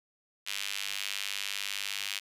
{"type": "tone with high-pass filter", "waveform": "sawtooth", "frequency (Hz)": 99.9, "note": "G2", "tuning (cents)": 33, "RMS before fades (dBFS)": -36, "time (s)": [0.46, 2.2], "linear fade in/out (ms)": 20, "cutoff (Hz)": 2800, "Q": 1.8, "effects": ["resampled to 32000 Hz", "9-bit"]}